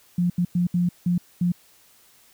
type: tone bursts at uneven times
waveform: sine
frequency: 176.1 Hz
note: F3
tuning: 15 cents sharp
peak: -18 dBFS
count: 6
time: 0.18-0.3 / 0.38-0.45 / 0.55-0.67 / 0.74-0.89 / 1.06-1.18 / 1.41-1.52 s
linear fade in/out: 5 ms
effects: white hiss -56 dBFS RMS until 2.33 s